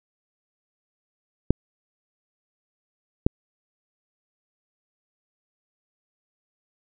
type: clicks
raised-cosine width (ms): 3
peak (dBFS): -3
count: 2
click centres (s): 1.506 / 3.265
effects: none